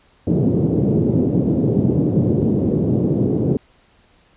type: band-pass noise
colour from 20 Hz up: pink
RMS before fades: -17 dBFS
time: 0.27-3.57 s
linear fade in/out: 2 ms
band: 110 to 410 Hz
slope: 24 dB/octave
effects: pink hiss -55 dBFS RMS until 4.36 s + resampled to 8000 Hz

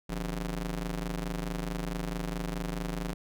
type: ring-modulated tone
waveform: sawtooth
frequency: 110 Hz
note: A2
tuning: in tune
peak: -25 dBFS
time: 0.09-3.14 s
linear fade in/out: 10 ms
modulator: 67.3 Hz
effects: none

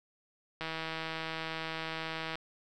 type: click train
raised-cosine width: 0.3 ms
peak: -21 dBFS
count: 282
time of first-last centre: 0.61-2.355 s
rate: 161 Hz
effects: none

